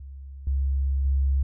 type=tone with level steps; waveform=sine; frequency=68 Hz; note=C#2; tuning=33 cents flat; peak=-37 / -21 / -19 dBFS; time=0-1.43 s; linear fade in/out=5 ms; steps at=0.47 / 1.05 s; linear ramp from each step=2 ms; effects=none